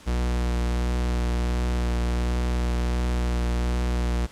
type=tone with vibrato; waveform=45% pulse; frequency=60.3 Hz; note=B1; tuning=41 cents flat; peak=-22 dBFS; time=0.06-4.27 s; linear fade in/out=20 ms; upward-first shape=triangle; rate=1.4 Hz; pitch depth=19 cents each way; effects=pink hiss -48 dBFS RMS until 4.31 s + low-pass 9000 Hz 12 dB/octave